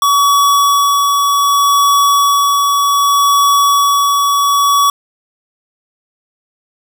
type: tone with tremolo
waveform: square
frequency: 1133 Hz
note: C#6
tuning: 37 cents sharp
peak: -8 dBFS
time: 0.02-4.9 s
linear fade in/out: 2 ms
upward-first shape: sine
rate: 0.65 Hz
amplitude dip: 25%
effects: none